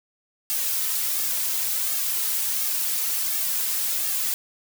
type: noise with flanger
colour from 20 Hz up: blue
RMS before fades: -25 dBFS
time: 0.5-4.34 s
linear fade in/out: 0 ms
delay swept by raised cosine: 2 to 3.6 ms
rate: 1.4 Hz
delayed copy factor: -1
effects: none